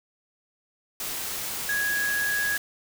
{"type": "tone in noise", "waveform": "sine", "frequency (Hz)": 1661.2, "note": "G#6", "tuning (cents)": 0, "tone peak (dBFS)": -24, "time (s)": [1.69, 2.57], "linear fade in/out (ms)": 2, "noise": "white", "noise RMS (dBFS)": -32, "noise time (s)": [1, 2.58], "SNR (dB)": 5, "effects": []}